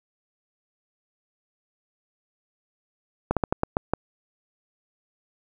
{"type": "slowing click train", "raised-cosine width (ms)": 1, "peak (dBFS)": -7, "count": 7, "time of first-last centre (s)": [3.31, 3.936], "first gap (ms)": 57, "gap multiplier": 1.24, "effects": ["8-bit"]}